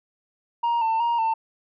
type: tone with vibrato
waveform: sine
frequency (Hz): 918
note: A#5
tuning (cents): -27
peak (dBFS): -17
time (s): 0.63-1.34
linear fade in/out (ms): 10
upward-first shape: square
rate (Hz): 2.7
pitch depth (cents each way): 41
effects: tanh soft clip ceiling -19 dBFS